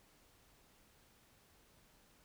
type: silence
effects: pink hiss -68 dBFS RMS until 2.24 s